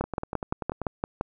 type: two click trains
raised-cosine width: 1 ms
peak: -17 / -12 dBFS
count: 9 / 8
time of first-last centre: 0.04-0.817 / 0.01-1.211 s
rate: 10.3 / 5.83 Hz
effects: none